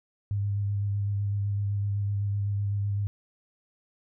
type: tone with vibrato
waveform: sine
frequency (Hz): 101.1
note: G#2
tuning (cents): -46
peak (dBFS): -25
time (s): 0.31-3.07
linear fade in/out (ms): 0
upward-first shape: square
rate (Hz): 7.9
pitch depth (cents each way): 15
effects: none